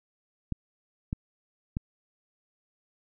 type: clicks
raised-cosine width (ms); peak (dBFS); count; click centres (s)
5; -17; 3; 0.523 / 1.129 / 1.769
effects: none